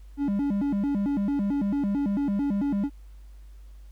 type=tone with vibrato; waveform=triangle; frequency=238.4 Hz; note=A#3; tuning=39 cents sharp; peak=-21 dBFS; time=0.17-2.9 s; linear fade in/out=50 ms; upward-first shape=square; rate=4.5 Hz; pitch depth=300 cents each way; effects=added 50 Hz sine -43 dBFS peak until 3.91 s + pink hiss -65 dBFS RMS until 3.91 s